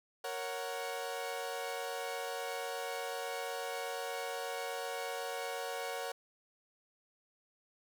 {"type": "chord", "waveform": "sawtooth", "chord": "F# major", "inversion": "first", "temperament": "equal", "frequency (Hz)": [466.2, 554.4, 740], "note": ["A#4", "C#5", "F#5"], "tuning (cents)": [0, 0, 0], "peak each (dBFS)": [-38, -38, -38], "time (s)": [0.24, 6.12], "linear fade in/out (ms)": 5, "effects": []}